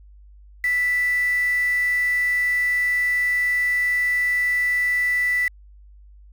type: tone with quantisation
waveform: sine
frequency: 1975.5 Hz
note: B6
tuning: in tune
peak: -18 dBFS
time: 0.64-5.48 s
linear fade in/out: 2 ms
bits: 6
effects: added 50 Hz sine -44 dBFS peak until 6.32 s